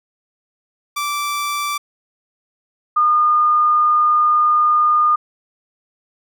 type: tone pair in turn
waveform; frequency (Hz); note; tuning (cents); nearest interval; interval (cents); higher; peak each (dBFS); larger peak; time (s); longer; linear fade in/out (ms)
sawtooth / sine; 1167 / 1218.1; D6 / D#6; -11 / -37; minor second; 74; second; -16 / -11; second; 0.96-1.78 / 2.96-5.16; second; 10
effects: none